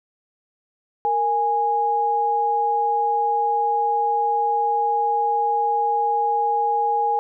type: tone pair together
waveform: sine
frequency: 464 / 826.8 Hz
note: A#4 / G#5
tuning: -8 / -8 cents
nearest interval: minor seventh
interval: 1000 cents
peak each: -26 / -18 dBFS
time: 1.05-7.19 s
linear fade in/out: 0 ms
effects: none